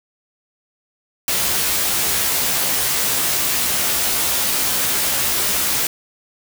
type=noise with comb filter; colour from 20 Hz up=white; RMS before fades=-19 dBFS; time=1.28-5.87 s; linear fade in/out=2 ms; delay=15 ms; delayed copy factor=+1; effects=none